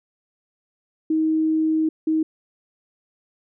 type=tone bursts at uneven times; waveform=sine; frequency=315.9 Hz; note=D#4; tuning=26 cents sharp; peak=-17 dBFS; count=2; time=1.1-1.89 / 2.07-2.23 s; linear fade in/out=5 ms; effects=none